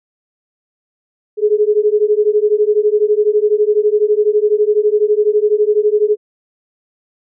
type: beating tone pair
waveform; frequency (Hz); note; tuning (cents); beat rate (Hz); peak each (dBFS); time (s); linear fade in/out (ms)
sine; 415.3 / 427.3; G#4 / G#4; 0 / +49; 12; -13; 1.37-6.17; 50
effects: none